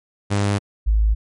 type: tone pair in turn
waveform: sawtooth / sine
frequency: 101.3 / 53.43 Hz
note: G#2 / G#1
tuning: -43 / +50 cents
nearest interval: major seventh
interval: 1107 cents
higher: first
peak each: -13 dBFS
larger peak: neither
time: 0.3-0.59 / 0.86-1.15 s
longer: neither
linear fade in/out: 20 ms
effects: MP3 48 kbps